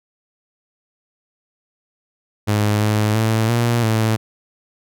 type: tone with pitch steps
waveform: sawtooth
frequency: 104.9 / 106.6 / 111.1 / 118.2 / 110.7 Hz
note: G#2 / G#2 / A2 / A#2 / A2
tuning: +18 / +46 / +17 / +24 / +11 cents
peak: -11 dBFS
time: 2.47-4.17 s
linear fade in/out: 20 ms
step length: 340 ms
effects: none